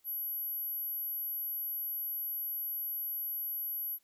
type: tone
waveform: sine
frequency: 11740 Hz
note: F#9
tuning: 15 cents flat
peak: -34 dBFS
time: 0.04-3.99 s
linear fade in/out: 50 ms
effects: white hiss -73 dBFS RMS until 4.03 s